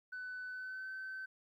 sine tone with pitch glide, 1500 to 1535.1 Hz, F#6 to G6, +23 to -37 cents, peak -40 dBFS, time 0.12-1.26 s, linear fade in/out 10 ms, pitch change +40 cents, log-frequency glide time 0.47-0.9 s, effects tanh soft clip ceiling -39 dBFS + 13-bit

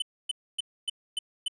square tone bursts, 3026 Hz, F#7, 38 cents sharp, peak -27 dBFS, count 6, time 0-1.482 s, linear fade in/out 5 ms, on 22 ms, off 270 ms, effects resampled to 22050 Hz + 11-bit

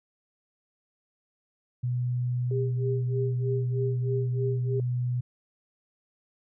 sine tone, 123.47 Hz, B2, in tune, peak -25 dBFS, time 1.83-5.21 s, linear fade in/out 10 ms
sine tone with tremolo, 400.6 Hz, G4, 38 cents sharp, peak -27 dBFS, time 2.51-4.8 s, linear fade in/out 2 ms, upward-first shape sine, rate 3.2 Hz, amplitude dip 95%
effects none

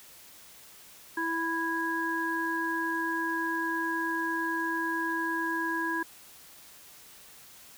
harmonic tone, 329.7 Hz, E4, in tune, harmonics 1 / 3 / 5, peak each -33 / -33 / -31 dBFS, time 1.17-6.03 s, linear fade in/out 5 ms, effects white hiss -52 dBFS RMS until 7.77 s

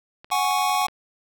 clicks, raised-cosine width 0.3 ms, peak -27 dBFS, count 12, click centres 0.245 / 0.303 / 0.353 / 0.393 / 0.448 / 0.51 / 0.584 / 0.622 / 0.698 / 0.748 / 0.817 / 0.884 s
square chord, F# suspended second, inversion none, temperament equal, 740 / 830.6 / 1108.7 Hz, F#5 / G#5 / C#6, 0 / 0 / 0 cents, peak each -25 dBFS, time 0.31-0.87 s, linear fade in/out 10 ms
effects none

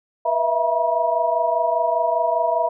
sine tone cluster, 483.3 / 648 / 673 / 960 Hz, B4 / E5 / E5 / B5, -38 / -30 / +36 / -49 cents, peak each -29 / -22 / -21 / -22 dBFS, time 0.25-2.69 s, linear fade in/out 10 ms, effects none

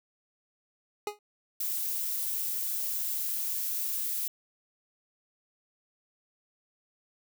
25% pulse tone with exponential decay, 415.3 Hz, G#4, in tune, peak -24 dBFS, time 1.07-1.19 s, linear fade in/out 2 ms, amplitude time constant 25 ms
violet noise, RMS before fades -32 dBFS, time 1.6-4.28 s, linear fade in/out 5 ms
effects none

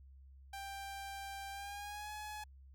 sawtooth tone with pitch glide, 789 to 845.6 Hz, G5 to G#5, +11 to +31 cents, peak -40 dBFS, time 0.53-2.44 s, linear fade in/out 5 ms, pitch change +120 cents, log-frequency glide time 1.51-2.12 s, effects added 67 Hz sine -55 dBFS peak until 2.74 s

